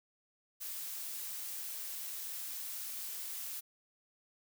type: noise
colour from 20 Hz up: blue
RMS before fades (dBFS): -42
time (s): 0.6-3.61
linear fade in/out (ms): 20
effects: none